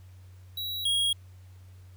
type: tone pair in turn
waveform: square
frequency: 3888 / 3288 Hz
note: B7 / G#7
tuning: -28 / -18 cents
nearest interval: minor third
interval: 290 cents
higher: first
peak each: -32 / -24 dBFS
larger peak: second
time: 0.57-0.85 / 0.85-1.13 s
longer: neither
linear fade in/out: 5 ms
effects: added 92 Hz sine -47 dBFS peak until 1.96 s + pink hiss -64 dBFS RMS until 1.96 s